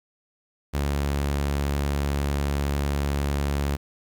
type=tone; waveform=sawtooth; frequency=71 Hz; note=C#2; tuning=42 cents sharp; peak=-19 dBFS; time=0.73-3.77 s; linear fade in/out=20 ms; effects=10-bit